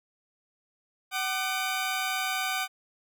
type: tone pair together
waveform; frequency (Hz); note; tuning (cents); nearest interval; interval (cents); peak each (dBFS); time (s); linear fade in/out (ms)
15% pulse; 756 / 1200; F#5 / D6; +37 / +37; minor sixth; 800; -23 / -26; 1.11-2.68; 50
effects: none

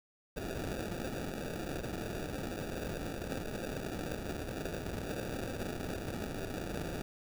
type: noise with sample-and-hold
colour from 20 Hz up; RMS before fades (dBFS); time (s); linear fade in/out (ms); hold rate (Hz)
white; -39; 0.36-7.02; 5; 1050
effects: none

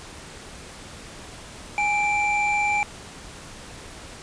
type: tone pair together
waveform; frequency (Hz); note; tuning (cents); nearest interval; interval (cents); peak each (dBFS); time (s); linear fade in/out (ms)
triangle; 829.5 / 2349; G#5 / D7; -2 / 0; octave + tritone; 1802; -21; 1.78-2.83; 0
effects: pink hiss -41 dBFS RMS until 4.22 s + resampled to 22050 Hz

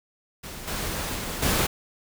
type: noise with level steps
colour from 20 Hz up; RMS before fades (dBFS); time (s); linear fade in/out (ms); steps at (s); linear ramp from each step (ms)
pink; -38 / -30 / -32 / -23; 0.43-1.67; 10; 0.67 / 1.15 / 1.42; 10
effects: none

